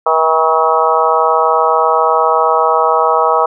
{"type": "harmonic tone with a mistuned harmonic", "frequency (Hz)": 160.4, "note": "E3", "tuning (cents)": -47, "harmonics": [3, 4, 5, 6, 7, 8], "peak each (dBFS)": [-16, -16, -16, -16, -16, -16], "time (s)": [0.06, 3.46], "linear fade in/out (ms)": 5, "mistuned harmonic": 7, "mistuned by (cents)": -19, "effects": []}